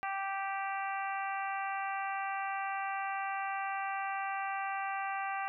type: harmonic tone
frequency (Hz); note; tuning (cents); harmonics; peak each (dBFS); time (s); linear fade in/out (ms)
391; G4; -4; 2 / 3 / 4 / 5 / 6 / 7; -36 / -40 / -42 / -44 / -46 / -47; 0.03-5.48; 0
effects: none